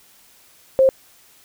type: tone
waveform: sine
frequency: 530 Hz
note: C5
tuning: 22 cents sharp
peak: -10 dBFS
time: 0.79-0.89 s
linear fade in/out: 0 ms
effects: white hiss -52 dBFS RMS until 1.44 s